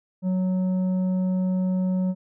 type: tone with tanh clipping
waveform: sine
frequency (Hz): 185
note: F#3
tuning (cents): 0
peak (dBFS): -22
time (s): 0.22-2.15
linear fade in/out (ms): 50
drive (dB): 7
effects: none